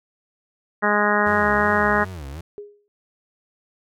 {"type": "harmonic tone", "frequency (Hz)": 207.7, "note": "G#3", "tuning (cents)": 0, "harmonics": [1, 2, 3, 4, 5, 6, 7, 8, 9], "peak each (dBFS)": [-25, -25, -25, -25, -25, -25, -25, -25, -25], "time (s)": [0.82, 2.05], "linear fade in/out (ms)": 20}
{"type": "tone with vibrato", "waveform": "35% pulse", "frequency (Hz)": 79.9, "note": "D#2", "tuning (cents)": 47, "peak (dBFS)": -30, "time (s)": [1.26, 2.41], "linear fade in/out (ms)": 5, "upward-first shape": "sine", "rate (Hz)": 2.7, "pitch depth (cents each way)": 290}
{"type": "tone with exponential decay", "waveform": "sine", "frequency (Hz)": 411.8, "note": "G#4", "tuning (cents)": -15, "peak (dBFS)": -29, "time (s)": [2.58, 2.88], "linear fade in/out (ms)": 0, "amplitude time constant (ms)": 64}
{"effects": []}